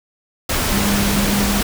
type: tone in noise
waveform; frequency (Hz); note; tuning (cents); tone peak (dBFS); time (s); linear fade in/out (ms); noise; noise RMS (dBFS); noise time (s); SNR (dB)
sine; 201.5; G3; +48; -18; 0.72-1.61; 5; pink; -19; 0.49-1.63; -2
effects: none